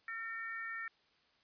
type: harmonic tone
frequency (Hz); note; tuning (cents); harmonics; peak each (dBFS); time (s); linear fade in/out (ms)
453.8; A#4; -47; 3 / 4 / 5; -46 / -41 / -49; 0.08-0.88; 2
effects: white hiss -71 dBFS RMS until 1.43 s + resampled to 11025 Hz

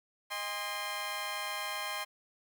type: chord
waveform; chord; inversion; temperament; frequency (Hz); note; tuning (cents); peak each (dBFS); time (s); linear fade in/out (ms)
15% pulse; Ab major; second; equal with one note detuned; 622.3 / 809.8 / 1046.5; Eb5 / Ab5 / C6; 0 / -44 / 0; -36 / -34 / -31; 0.3-2.05; 20
effects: 11-bit

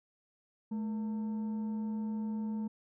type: tone with frequency modulation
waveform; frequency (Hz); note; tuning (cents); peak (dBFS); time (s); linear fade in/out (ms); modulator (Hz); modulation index
sine; 215.6; A3; -35; -32; 0.71-2.68; 10; 688; 0.22
effects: tanh soft clip ceiling -28 dBFS

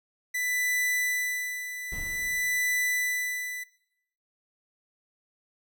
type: tone with tremolo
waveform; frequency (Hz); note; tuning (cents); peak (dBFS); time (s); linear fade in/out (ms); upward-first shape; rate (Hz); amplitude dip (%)
45% pulse; 1988; B6; +11; -24; 0.34-3.64; 10; sine; 0.52; 70
type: noise with exponential decay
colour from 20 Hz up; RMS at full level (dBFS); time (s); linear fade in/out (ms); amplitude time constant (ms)
brown; -38; 1.92-3.35; 2; 310
effects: noise-tail reverb RT60 0.8 s tail -21 dB re dry

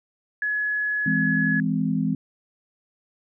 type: tone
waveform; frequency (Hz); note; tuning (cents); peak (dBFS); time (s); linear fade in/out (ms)
sine; 1694; G#6; +34; -22; 0.42-1.6; 2
type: chord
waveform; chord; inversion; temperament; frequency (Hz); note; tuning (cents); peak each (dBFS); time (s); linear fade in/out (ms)
sine; E augmented; none; just; 164.81 / 206 / 257.5; E3 / G#3 / B#3; 0 / -14 / -28; -25; 1.06-2.15; 5
effects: none

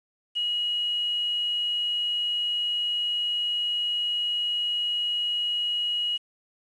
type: tone with quantisation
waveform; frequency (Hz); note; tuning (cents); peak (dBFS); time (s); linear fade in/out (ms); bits
sine; 2900; F#7; -35; -24; 0.35-6.18; 20; 8
effects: resampled to 22050 Hz

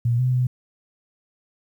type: tone with pitch steps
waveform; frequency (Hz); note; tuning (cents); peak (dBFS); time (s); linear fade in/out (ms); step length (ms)
sine; 118.8 / 127.2 / 125.8; A#2 / C3 / B2; +33 / -48 / +32; -17; 0.05-0.47; 5; 140
effects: 9-bit

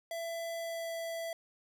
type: tone with pitch glide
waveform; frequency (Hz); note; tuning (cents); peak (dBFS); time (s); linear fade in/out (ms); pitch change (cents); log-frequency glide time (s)
square; 668 to 663.8; E5 to E5; +23 to +12; -37; 0.11-1.33; 2; -11; 0.56-0.9
effects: none

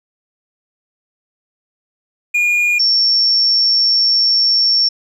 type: tone pair in turn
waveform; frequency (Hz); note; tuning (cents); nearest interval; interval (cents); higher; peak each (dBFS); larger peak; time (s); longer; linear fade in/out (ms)
triangle / sine; 2431 / 5457; D#7 / F8; -41 / -41; octave + major second; 1400; second; -10; neither; 2.34-2.79 / 2.79-4.89; second; 10
effects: none

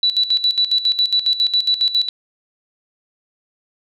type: tone with tremolo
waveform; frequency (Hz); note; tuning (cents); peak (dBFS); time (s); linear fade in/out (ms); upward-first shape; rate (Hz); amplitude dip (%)
sine; 3951; B7; 0; -12; 0.03-2.09; 2; square; 7.3; 75
effects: none

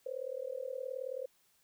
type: tone with amplitude modulation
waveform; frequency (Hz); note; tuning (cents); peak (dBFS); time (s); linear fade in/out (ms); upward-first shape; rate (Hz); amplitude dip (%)
sine; 519; C5; -14; -33; 0.06-1.26; 5; sine; 38.9; 95
effects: white hiss -71 dBFS RMS until 1.63 s

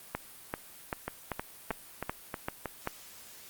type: two click trains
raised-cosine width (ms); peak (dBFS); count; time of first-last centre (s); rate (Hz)
0.5; -16 / -18; 8 / 6; 0.15-2.874 / 1.08-2.657; 2.57 / 3.17
effects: white hiss -51 dBFS RMS until 3.49 s + Opus 32 kbps

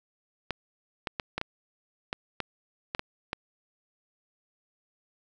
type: clicks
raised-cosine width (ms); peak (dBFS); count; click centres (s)
0.3; -14; 10; 0.507 / 1.072 / 1.198 / 1.38 / 1.414 / 2.129 / 2.403 / 2.949 / 2.994 / 3.331
effects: none

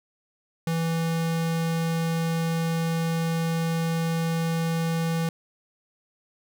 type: tone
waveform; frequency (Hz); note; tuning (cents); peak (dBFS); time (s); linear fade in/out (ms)
square; 164.81; E3; 0; -24; 0.67-5.29; 2
effects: none

